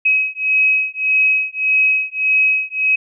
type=beating tone pair; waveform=sine; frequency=2546 / 2547.7 Hz; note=D#7 / D#7; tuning=+39 / +40 cents; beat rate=1.7 Hz; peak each=-16 dBFS; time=0.05-2.96 s; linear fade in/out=10 ms; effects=none